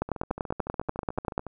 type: two click trains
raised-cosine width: 1 ms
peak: -12 / -22 dBFS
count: 15 / 20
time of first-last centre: 0.02-1.379 / 0.09-1.467 s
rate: 10.3 / 13.8 Hz
effects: none